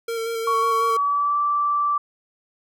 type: tone with vibrato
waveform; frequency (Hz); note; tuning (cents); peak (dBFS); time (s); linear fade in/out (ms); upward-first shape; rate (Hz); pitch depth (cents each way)
square; 456.8; A#4; -35; -25; 0.08-0.97; 5; square; 5.5; 16
type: tone with pitch glide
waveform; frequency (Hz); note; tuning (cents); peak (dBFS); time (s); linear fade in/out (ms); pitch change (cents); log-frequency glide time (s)
sine; 1119 to 1166.5; C#6 to D6; +16 to -12; -18; 0.47-1.98; 5; +72; 0.73-1.38
effects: none